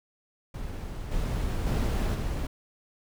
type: noise with level steps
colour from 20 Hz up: brown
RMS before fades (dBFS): -36 / -29 / -26 / -30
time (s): 0.54-2.47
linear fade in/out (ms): 5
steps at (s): 1.11 / 1.66 / 2.14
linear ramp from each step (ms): 10
effects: none